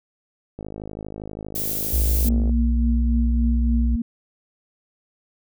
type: click train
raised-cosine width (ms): 2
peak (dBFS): -20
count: 101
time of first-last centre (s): 0.59-2.495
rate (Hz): 52.5
type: noise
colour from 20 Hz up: violet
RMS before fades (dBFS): -26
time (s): 1.55-2.29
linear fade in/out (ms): 5
type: tone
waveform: sine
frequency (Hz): 60.8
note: B1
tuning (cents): -26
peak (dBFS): -17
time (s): 1.93-3.96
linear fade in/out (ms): 5
type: tone with tremolo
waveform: sine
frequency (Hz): 233.1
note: A#3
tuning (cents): 0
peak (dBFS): -20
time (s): 2.25-4.02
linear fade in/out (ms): 5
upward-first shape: triangle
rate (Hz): 3.5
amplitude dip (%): 50
effects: none